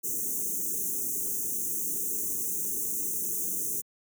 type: band-stop noise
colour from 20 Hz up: white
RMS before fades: -31 dBFS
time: 0.03-3.82 s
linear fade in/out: 20 ms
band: 460 to 6000 Hz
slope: 96 dB/octave
effects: high-pass 150 Hz 12 dB/octave